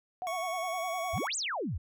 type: tone with vibrato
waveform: sine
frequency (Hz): 698.5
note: F5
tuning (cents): 0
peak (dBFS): -33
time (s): 0.22-1.18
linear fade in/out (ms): 0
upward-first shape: sine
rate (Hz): 9.8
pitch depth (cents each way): 120
type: tone with pitch glide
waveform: 25% pulse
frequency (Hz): 1108.7 to 1115.8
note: C#6 to C#6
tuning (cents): 0 to +11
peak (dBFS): -32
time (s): 0.27-1.27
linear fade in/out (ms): 0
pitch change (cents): +11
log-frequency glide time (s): 0.65-0.84
type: exponential two-way sweep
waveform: sine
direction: up then down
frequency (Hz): 64.2 to 8650 to 64.2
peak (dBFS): -31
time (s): 1.13-1.78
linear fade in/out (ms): 10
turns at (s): 1.36
effects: none